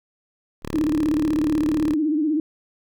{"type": "tone", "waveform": "5% pulse", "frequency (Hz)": 36.49, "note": "D1", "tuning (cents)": -10, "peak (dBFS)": -18, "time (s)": [0.62, 1.95], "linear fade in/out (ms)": 20}
{"type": "tone with vibrato", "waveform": "sine", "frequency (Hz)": 305.4, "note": "D#4", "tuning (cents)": -32, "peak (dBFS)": -18, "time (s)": [0.74, 2.4], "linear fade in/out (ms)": 2, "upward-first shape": "sine", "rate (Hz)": 16, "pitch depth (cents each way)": 93}
{"effects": []}